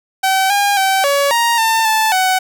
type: tone with pitch steps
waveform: sawtooth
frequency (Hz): 766 / 809 / 770 / 564 / 936 / 897 / 877 / 749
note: G5 / G#5 / G5 / C#5 / A#5 / A5 / A5 / F#5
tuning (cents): -40 / -46 / -31 / +30 / +7 / +33 / -6 / +21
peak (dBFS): -8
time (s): 0.23-2.39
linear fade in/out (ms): 10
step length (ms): 270
effects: none